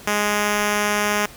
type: tone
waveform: 5% pulse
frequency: 207.7 Hz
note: G#3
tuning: in tune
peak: -7 dBFS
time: 0.07-1.26 s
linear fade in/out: 5 ms
effects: pink hiss -42 dBFS RMS until 1.36 s